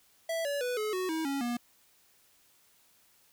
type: tone with pitch steps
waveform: square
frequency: 659.3 / 570.6 / 493.9 / 427.5 / 370 / 320.3 / 277.2 / 239.9 Hz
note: E5 / C#5 / B4 / A4 / F#4 / E4 / C#4 / A#3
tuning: 0 / +50 / 0 / -50 / 0 / -50 / 0 / +50 cents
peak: -31 dBFS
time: 0.29-1.57 s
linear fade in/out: 5 ms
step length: 160 ms
effects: white hiss -65 dBFS RMS until 3.32 s